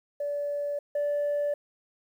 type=tone pair in turn; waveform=sine; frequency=578 / 581.7 Hz; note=D5 / D5; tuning=-28 / -17 cents; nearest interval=unison; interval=11 cents; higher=second; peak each=-27 / -23 dBFS; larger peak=second; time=0.2-0.79 / 0.95-1.54 s; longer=neither; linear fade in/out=5 ms; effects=tanh soft clip ceiling -23 dBFS + 10-bit